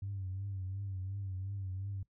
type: tone with vibrato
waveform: sine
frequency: 96.4 Hz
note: G2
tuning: 28 cents flat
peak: -36 dBFS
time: 0.02-2.03 s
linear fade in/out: 5 ms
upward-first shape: triangle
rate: 2.8 Hz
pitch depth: 81 cents each way
effects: noise-tail reverb RT60 0.1 s tail -20 dB re dry + tanh soft clip ceiling -32 dBFS